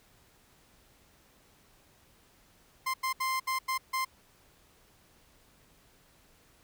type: tone bursts at uneven times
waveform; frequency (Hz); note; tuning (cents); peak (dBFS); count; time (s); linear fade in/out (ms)
30% pulse; 1046.5; C6; 0; -26; 6; 2.86-2.94 / 3.03-3.13 / 3.2-3.4 / 3.47-3.59 / 3.68-3.78 / 3.93-4.05; 10
effects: pink hiss -63 dBFS RMS until 6.63 s